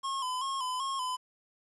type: tone with vibrato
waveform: square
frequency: 1046.5 Hz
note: C6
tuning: in tune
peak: -32 dBFS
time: 0.03-1.17 s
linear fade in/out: 20 ms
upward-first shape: square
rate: 2.6 Hz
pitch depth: 59 cents each way
effects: resampled to 24000 Hz + 10-bit